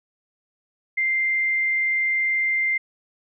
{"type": "tone", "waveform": "sine", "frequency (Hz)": 2093, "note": "C7", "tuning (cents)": 0, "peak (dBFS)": -19, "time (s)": [0.97, 2.78], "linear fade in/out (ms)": 10, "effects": []}